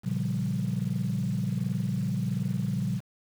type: chord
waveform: sine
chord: G half-diminished seventh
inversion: first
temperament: equal with one note detuned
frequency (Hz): 116.54 / 139.15 / 174.61 / 196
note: Bb2 / Db3 / F3 / G3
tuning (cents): 0 / +7 / 0 / 0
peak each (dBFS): -31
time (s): 0.03-3.01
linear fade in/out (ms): 50
effects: tanh soft clip ceiling -19 dBFS + 8-bit